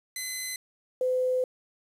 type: tone pair in turn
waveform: 10% pulse / sine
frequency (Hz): 2034 / 508.5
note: C7 / C5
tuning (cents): -50 / -50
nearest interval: 2 octaves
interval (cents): 2400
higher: first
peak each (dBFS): -23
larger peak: neither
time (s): 0.16-0.56 / 1.01-1.44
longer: second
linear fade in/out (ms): 2
effects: resampled to 32000 Hz + 9-bit